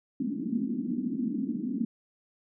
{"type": "band-pass noise", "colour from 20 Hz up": "pink", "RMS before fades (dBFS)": -31, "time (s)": [0.2, 1.85], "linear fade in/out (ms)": 5, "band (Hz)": [210, 280], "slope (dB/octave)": 48, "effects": []}